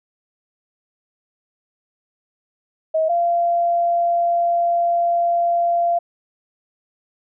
sine tone pair in turn, 637 / 688.7 Hz, D#5 / F5, +41 / -24 cents, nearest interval minor second, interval 135 cents, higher second, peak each -15 dBFS, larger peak neither, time 2.94-3.09 / 3.09-5.99 s, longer second, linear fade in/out 10 ms, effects none

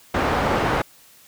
white low-pass noise, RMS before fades -21 dBFS, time 0.14-0.82 s, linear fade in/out 5 ms, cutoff 1100 Hz, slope 12 dB/octave, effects white hiss -51 dBFS RMS until 1.27 s

